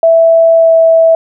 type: tone with pitch glide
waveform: sine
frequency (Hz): 659.3 to 654.7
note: E5 to E5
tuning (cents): 0 to -12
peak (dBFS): -3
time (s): 0.03-1.15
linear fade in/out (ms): 2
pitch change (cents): -12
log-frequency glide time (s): 0.56-0.73
effects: none